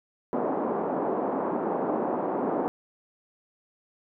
pink band-pass noise, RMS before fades -28 dBFS, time 0.33-2.68 s, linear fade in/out 0 ms, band 240 to 960 Hz, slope 24 dB/octave, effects none

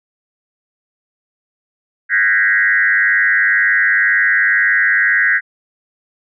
sine tone with frequency modulation, 1753 Hz, A6, 7 cents flat, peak -10 dBFS, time 2.09-5.41 s, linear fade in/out 50 ms, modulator 102 Hz, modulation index 2.4, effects none

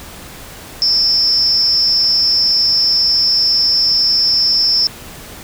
sine tone with amplitude modulation, 5274 Hz, E8, in tune, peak -6 dBFS, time 0.82-4.87 s, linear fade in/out 0 ms, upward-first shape sine, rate 278 Hz, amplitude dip 95%, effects pink hiss -34 dBFS RMS until 5.43 s

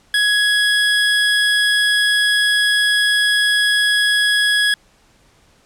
25% pulse tone, 1671 Hz, G#6, 10 cents sharp, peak -9 dBFS, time 0.14-4.74 s, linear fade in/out 2 ms, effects pink hiss -54 dBFS RMS until 5.65 s + low-pass 9000 Hz 12 dB/octave

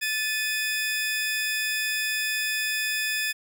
sawtooth tone pair together, 1744.9 / 2500 Hz, A6 / D#7, -15 / +8 cents, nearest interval tritone, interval 623 cents, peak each -24 / -25 dBFS, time 0.01-3.33 s, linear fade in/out 20 ms, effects none

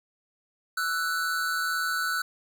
square tone pair together, 1323.9 / 1486 Hz, E6 / F#6, +7 / +7 cents, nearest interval major second, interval 200 cents, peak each -32 / -28 dBFS, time 0.77-2.22 s, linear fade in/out 5 ms, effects none

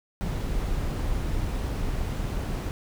brown noise, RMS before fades -28 dBFS, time 0.21-2.71 s, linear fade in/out 0 ms, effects none

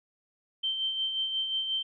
sine tone with tremolo, 3120 Hz, G7, 9 cents flat, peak -26 dBFS, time 0.63-1.83 s, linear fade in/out 10 ms, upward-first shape sine, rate 5.6 Hz, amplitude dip 45%, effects none

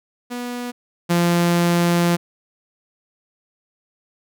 sawtooth tone pair in turn, 244.1 / 172.6 Hz, B3 / F3, -20 / -20 cents, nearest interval tritone, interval 600 cents, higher first, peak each -22 / -11 dBFS, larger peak second, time 0.3-0.72 / 1.09-2.17 s, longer second, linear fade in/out 20 ms, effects none

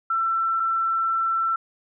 sine tone pair in turn, 1341 / 1341 Hz, E6 / E6, +29 / +29 cents, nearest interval unison, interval 0 cents, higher neither, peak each -20 dBFS, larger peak neither, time 0.1-0.6 / 0.6-1.56 s, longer second, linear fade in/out 5 ms, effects none

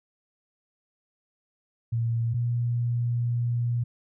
sine tone pair in turn, 115.9 / 119.57 Hz, A#2 / A#2, -10 / +44 cents, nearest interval minor second, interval 54 cents, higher second, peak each -23 dBFS, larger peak neither, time 1.92-2.34 / 2.34-3.84 s, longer second, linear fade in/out 10 ms, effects none

